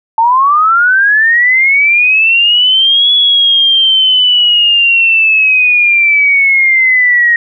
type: linear two-way sweep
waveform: sine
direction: up then down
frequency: 880 to 3396 to 1873 Hz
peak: -5 dBFS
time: 0.18-7.36 s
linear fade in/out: 2 ms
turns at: 3.12 s
effects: none